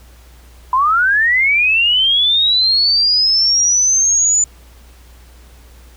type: linear sweep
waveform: sine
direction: up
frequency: 989 to 7040 Hz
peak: -10 dBFS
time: 0.73-4.44 s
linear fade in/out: 2 ms
effects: added 60 Hz sine -40 dBFS peak until 5.96 s + pink hiss -48 dBFS RMS until 5.96 s